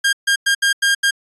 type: tone bursts at uneven times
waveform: sawtooth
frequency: 1611 Hz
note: G6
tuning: 47 cents sharp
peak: -9 dBFS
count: 6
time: 0.04-0.13 / 0.27-0.36 / 0.46-0.55 / 0.62-0.73 / 0.82-0.95 / 1.03-1.11 s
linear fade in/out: 10 ms
effects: resampled to 24000 Hz